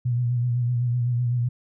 sine tone with vibrato, 121.6 Hz, B2, 26 cents flat, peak -20 dBFS, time 0.05-1.49 s, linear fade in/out 10 ms, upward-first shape sine, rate 7.9 Hz, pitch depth 43 cents each way, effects none

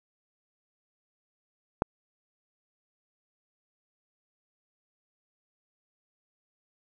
click, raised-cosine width 1 ms, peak -9 dBFS, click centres 1.821 s, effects none

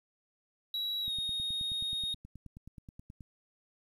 triangle tone with pitch glide, 3888 to 3725 Hz, B7 to A#7, -28 to -2 cents, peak -31 dBFS, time 0.74-2.14 s, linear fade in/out 2 ms, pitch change -74 cents, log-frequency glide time 1.02-1.12 s
click train, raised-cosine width 5 ms, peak -35 dBFS, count 21, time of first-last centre 1.08-3.208 s, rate 9.4 Hz
effects 11-bit

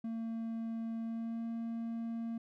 triangle tone with pitch glide, 227 to 229.6 Hz, A#3 to A#3, -46 to -26 cents, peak -34 dBFS, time 0.04-2.38 s, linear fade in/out 5 ms, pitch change +20 cents, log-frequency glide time 1.01-1.45 s, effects none

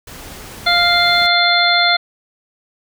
pink noise, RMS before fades -34 dBFS, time 0.07-1.27 s, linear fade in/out 5 ms
harmonic tone, 698.5 Hz, F5, in tune, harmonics 1 / 2 / 3 / 5 / 6, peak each -17 / -17 / -17 / -17 / -17 dBFS, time 0.66-1.97 s, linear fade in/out 10 ms
effects none

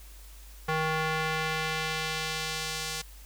square tone with band-pass filter sweep, 157.7 Hz, D#3, 24 cents sharp, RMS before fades -31 dBFS, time 0.68-3.02 s, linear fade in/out 10 ms, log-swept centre 1300 to 6000 Hz, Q 0.79, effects added 50 Hz sine -46 dBFS peak until 3.25 s + white hiss -54 dBFS RMS until 3.25 s

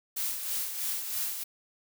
blue noise with tremolo, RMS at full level -31 dBFS, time 0.16-1.44 s, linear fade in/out 10 ms, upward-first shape sine, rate 3.1 Hz, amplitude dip 50%, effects none

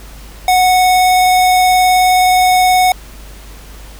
square tone with vibrato, 736 Hz, F#5, 9 cents flat, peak -8 dBFS, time 0.48-2.92 s, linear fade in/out 2 ms, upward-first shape triangle, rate 19 Hz, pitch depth 10 cents each way, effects added 50 Hz sine -32 dBFS peak until 3.99 s + pink hiss -38 dBFS RMS until 3.99 s

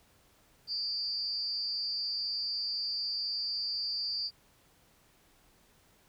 sine tone with amplitude modulation, 4699 Hz, D8, in tune, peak -28 dBFS, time 0.67-4.31 s, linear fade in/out 50 ms, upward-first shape sine, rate 244 Hz, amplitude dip 80%, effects pink hiss -65 dBFS RMS until 6.08 s

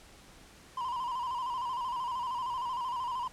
triangle tone with vibrato, 994 Hz, B5, 11 cents sharp, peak -30 dBFS, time 0.77-3.28 s, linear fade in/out 5 ms, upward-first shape square, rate 13 Hz, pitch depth 70 cents each way, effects pink hiss -55 dBFS RMS until 3.32 s + low-pass 10000 Hz 12 dB/octave

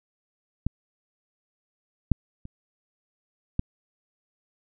clicks, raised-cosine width 5 ms, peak -12 / -6 / -27 / -11 dBFS, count 4, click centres 0.666 / 2.117 / 2.454 / 3.594 s, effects none

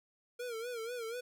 square tone with vibrato, 470 Hz, A#4, 14 cents sharp, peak -39 dBFS, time 0.39-1.21 s, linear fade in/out 10 ms, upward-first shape sine, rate 4.1 Hz, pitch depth 100 cents each way, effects none

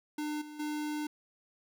square tone with level steps, 300 Hz, D4, 37 cents sharp, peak -34 / -45 / -34 dBFS, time 0.18-1.07 s, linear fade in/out 5 ms, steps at 0.41 / 0.59 s, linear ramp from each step 10 ms, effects none

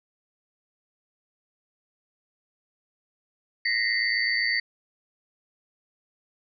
sine tone cluster, 1859 / 1967 / 2086 / 4556 Hz, A#6 / B6 / C7 / C#8, -5 / -7 / -6 / +47 cents, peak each -28 dBFS, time 3.65-4.6 s, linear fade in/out 5 ms, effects none

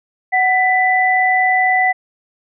sine tone pair together, 745 / 1988.9 Hz, F#5 / B6, +12 / +12 cents, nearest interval octave + perfect fourth, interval 1700 cents, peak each -14 dBFS, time 0.32-1.93 s, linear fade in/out 20 ms, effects none

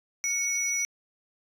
sine tone pair together, 2217 / 5854 Hz, C#7 / F#8, 0 / -19 cents, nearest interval octave + perfect fourth, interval 1681 cents, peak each -28 / -25 dBFS, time 0.24-0.85 s, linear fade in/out 0 ms, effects tanh soft clip ceiling -22 dBFS

